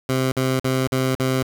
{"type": "tone bursts", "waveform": "15% pulse", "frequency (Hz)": 130.7, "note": "C3", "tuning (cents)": -1, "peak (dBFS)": -12, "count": 5, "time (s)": [0.09, 1.428], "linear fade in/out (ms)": 2, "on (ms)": 230, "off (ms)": 47, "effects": []}